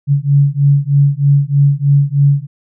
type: beating tone pair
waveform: sine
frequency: 140 / 143.2 Hz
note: C#3 / D3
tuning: +18 / -43 cents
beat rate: 3.2 Hz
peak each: -11 dBFS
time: 0.07-2.47 s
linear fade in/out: 50 ms
effects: none